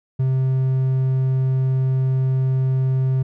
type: tone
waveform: triangle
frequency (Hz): 131.3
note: C3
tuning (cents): +6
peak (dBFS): -14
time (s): 0.19-3.23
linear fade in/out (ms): 10
effects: none